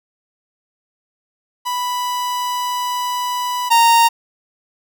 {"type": "tone pair in turn", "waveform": "45% pulse", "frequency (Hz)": [987.8, 926.5], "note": ["B5", "A#5"], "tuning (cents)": [0, -11], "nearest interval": "minor second", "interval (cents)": 111, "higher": "first", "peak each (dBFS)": [-19, -9], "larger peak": "second", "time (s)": [[1.65, 3.7], [3.7, 4.09]], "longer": "first", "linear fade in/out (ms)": 20, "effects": []}